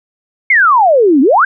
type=exponential two-way sweep; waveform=sine; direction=down then up; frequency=2217 to 252.4 to 1651 Hz; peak=-5 dBFS; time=0.5-1.45 s; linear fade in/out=5 ms; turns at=1.21 s; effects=none